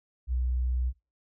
sine tone, 62.3 Hz, B1, 16 cents sharp, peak -25 dBFS, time 0.27-0.93 s, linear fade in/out 50 ms, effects noise-tail reverb RT60 0.3 s tail -23 dB re dry

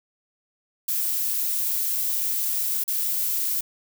violet noise with dropouts, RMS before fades -25 dBFS, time 0.88-3.61 s, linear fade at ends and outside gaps 5 ms, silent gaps 2.84-2.878 s, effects none

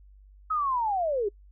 sine linear sweep, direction down, 1294 to 382 Hz, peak -24 dBFS, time 0.5-1.29 s, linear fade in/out 10 ms, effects noise-tail reverb RT60 0.1 s tail -26 dB re dry + added 49 Hz sine -50 dBFS peak until 1.51 s

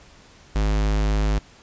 square tone, 51.91 Hz, G#1, in tune, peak -19 dBFS, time 0.55-1.39 s, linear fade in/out 10 ms, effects pink hiss -50 dBFS RMS until 1.62 s + resampled to 16000 Hz

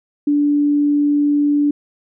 sine tone, 291.1 Hz, D4, 15 cents flat, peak -12 dBFS, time 0.27-1.71 s, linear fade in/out 5 ms, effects none

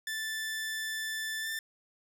sawtooth tone with pitch glide, 1760 to 1780.5 Hz, A6 to A6, 0 to +20 cents, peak -30 dBFS, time 0.07-1.59 s, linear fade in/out 2 ms, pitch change +20 cents, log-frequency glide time 1.41-1.48 s, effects none

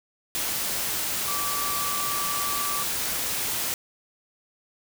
sine tone in noise, 1160 Hz, D6, 22 cents flat, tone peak -30 dBFS, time 1.28-2.83 s, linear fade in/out 0 ms, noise white, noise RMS -28 dBFS, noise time 0.35-3.74 s, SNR -5 dB, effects none

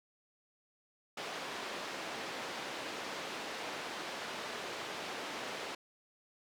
pink band-pass noise, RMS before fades -42 dBFS, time 1.17-5.75 s, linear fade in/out 5 ms, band 370 to 4500 Hz, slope 12 dB/octave, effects none

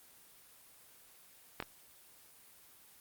clicks, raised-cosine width 0.3 ms, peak -19 / -23 dBFS, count 2, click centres 1.602 / 1.625 s, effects white hiss -60 dBFS RMS until 3 s + Opus 24 kbps

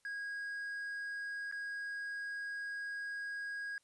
triangle tone with dropouts, 1642 Hz, G#6, 20 cents flat, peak -37 dBFS, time 0.05-3.78 s, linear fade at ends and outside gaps 1 ms, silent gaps 1.514-1.524 s, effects white hiss -75 dBFS RMS until 3.83 s + resampled to 24000 Hz

